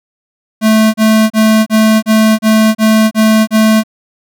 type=tone bursts; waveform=square; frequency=218.6 Hz; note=A3; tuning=11 cents flat; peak=-6 dBFS; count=9; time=0.61-3.836 s; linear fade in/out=50 ms; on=330 ms; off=32 ms; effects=none